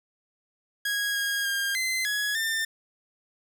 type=tone with pitch steps; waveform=sawtooth; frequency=1649 / 1635 / 1610 / 2060 / 1678 / 1796 Hz; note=G#6 / G#6 / G6 / C7 / G#6 / A6; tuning=-13 / -28 / +46 / -28 / +17 / +35 cents; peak=-22 dBFS; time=0.85-2.65 s; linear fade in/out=5 ms; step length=300 ms; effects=none